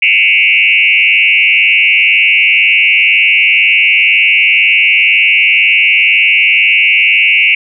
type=tone with frequency modulation; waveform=sine; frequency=2489 Hz; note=D#7; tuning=in tune; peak=-5 dBFS; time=0.02-7.55 s; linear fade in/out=5 ms; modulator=102 Hz; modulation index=3.3; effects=none